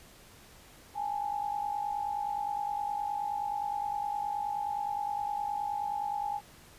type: tone pair together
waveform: sine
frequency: 817.4 / 867 Hz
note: G#5 / A5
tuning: -28 / -26 cents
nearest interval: minor second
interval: 102 cents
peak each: -32 / -36 dBFS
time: 0.94-6.41 s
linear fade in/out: 50 ms
effects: pink hiss -55 dBFS RMS until 6.78 s + resampled to 32000 Hz